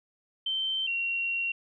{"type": "tone pair in turn", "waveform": "sine", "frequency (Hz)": [3107, 2744], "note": ["G7", "F7"], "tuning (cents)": [-16, -31], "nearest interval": "major second", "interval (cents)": 215, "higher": "first", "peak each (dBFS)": -27, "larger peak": "neither", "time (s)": [[0.46, 0.87], [0.87, 1.52]], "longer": "second", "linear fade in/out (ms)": 5, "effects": []}